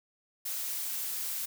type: noise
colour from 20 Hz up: blue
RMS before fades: -35 dBFS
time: 0.45-1.46 s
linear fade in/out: 10 ms
effects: none